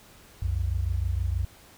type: tone pair together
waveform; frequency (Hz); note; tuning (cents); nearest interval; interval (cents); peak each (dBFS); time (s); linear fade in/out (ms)
sine; 63.7 / 90.09; C2 / F#2; -46 / -46; tritone; 600; -27; 0.42-1.45; 5
effects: pink hiss -53 dBFS RMS until 1.77 s